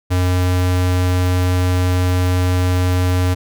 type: tone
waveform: square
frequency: 90.6 Hz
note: F#2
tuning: 36 cents flat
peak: -14 dBFS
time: 0.1-3.35 s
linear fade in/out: 20 ms
effects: none